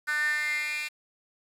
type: tone with high-pass filter sweep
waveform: 10% pulse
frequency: 300 Hz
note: D4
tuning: 37 cents sharp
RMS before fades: -29 dBFS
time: 0.07-0.89 s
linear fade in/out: 20 ms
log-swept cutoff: 1600 to 2600 Hz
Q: 9.2
effects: resampled to 32000 Hz + 8-bit